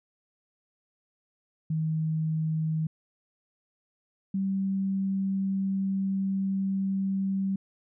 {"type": "tone pair in turn", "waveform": "sine", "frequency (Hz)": [158.2, 193.58], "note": ["D#3", "G3"], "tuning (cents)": [29, -21], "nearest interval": "minor third", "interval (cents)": 350, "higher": "second", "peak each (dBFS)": -25, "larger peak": "neither", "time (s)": [[1.7, 2.87], [4.34, 7.56]], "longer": "second", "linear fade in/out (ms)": 5, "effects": []}